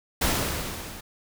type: noise with level ramp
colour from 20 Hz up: pink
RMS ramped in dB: -22 to -41 dBFS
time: 0.21-1.01 s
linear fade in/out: 10 ms
effects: none